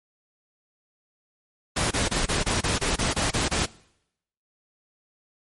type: noise bursts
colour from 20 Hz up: pink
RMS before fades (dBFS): -24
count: 11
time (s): 1.76-3.66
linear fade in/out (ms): 10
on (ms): 150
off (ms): 25
effects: noise-tail reverb RT60 0.8 s tail -22 dB re dry + MP3 48 kbps